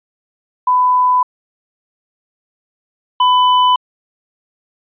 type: tone pair in turn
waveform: sine / square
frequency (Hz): 1000 / 1000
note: B5 / B5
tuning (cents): +21 / +21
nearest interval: unison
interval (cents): 0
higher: neither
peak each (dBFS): -9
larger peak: neither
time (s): 0.67-1.23 / 3.2-3.76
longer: neither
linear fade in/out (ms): 5
effects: resampled to 8000 Hz